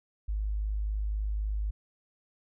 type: tone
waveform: sine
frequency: 51.91 Hz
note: G#1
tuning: in tune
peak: -28 dBFS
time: 0.28-1.71 s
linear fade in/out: 10 ms
effects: none